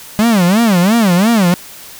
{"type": "tone with vibrato", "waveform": "45% pulse", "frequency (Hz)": 202.1, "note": "G#3", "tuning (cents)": -47, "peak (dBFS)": -8, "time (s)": [0.19, 1.54], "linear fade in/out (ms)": 0, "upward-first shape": "sine", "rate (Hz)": 2.9, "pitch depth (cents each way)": 270, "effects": ["white hiss -34 dBFS RMS until 1.99 s"]}